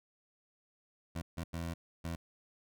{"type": "tone bursts at uneven times", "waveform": "20% pulse", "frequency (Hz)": 83.9, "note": "E2", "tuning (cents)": 31, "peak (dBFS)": -32, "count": 4, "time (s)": [[1.15, 1.22], [1.37, 1.44], [1.53, 1.74], [2.04, 2.16]], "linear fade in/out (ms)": 10, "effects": []}